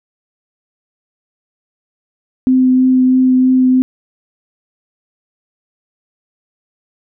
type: tone with vibrato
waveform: sine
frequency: 256.9 Hz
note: C4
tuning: 32 cents flat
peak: -7 dBFS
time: 2.47-3.82 s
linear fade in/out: 0 ms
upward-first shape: triangle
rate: 3.1 Hz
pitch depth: 11 cents each way
effects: none